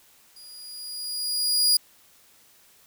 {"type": "tone with level ramp", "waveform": "sawtooth", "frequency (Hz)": 4875, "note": "D#8", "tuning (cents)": -36, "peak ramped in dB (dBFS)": [-42, -13], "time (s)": [0.36, 1.77], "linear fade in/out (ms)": 5, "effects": ["white hiss -57 dBFS RMS until 2.86 s"]}